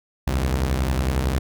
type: beating tone pair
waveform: sawtooth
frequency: 64.4 / 75.4 Hz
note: C2 / D2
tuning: -27 / +46 cents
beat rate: 11 Hz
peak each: -17 / -22 dBFS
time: 0.27-1.39 s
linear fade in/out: 5 ms
effects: none